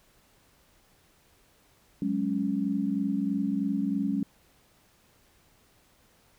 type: chord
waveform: sine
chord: F# suspended second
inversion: none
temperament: just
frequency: 185 / 208.1 / 277.5 Hz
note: F#3 / G#3 / C#4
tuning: 0 / +4 / +2 cents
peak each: -32 / -29 / -29 dBFS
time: 2.02-4.23 s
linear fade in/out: 2 ms
effects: pink hiss -63 dBFS RMS until 6.38 s